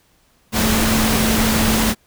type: tone in noise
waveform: sine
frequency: 220.7 Hz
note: A3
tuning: 5 cents sharp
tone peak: -18 dBFS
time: 0.52-1.95 s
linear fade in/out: 50 ms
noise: pink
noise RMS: -18 dBFS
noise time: 0.52-1.95 s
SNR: -3 dB
effects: pink hiss -58 dBFS RMS until 2.06 s